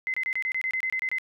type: tone bursts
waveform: sine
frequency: 2055 Hz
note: C7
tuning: 32 cents flat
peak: -25 dBFS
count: 12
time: 0.07-1.184 s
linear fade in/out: 0 ms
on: 69 ms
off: 26 ms
effects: none